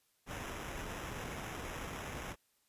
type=noise with sample-and-hold; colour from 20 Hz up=pink; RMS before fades=-43 dBFS; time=0.26-2.36 s; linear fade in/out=50 ms; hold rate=4410 Hz; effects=white hiss -75 dBFS RMS until 2.68 s + resampled to 32000 Hz